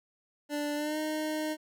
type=tone with pitch glide; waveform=25% pulse; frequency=293.7 to 308.8 Hz; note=D4 to D#4; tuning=0 to -13 cents; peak=-27 dBFS; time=0.49-1.57 s; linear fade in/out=50 ms; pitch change=+87 cents; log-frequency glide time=0.75-0.98 s; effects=none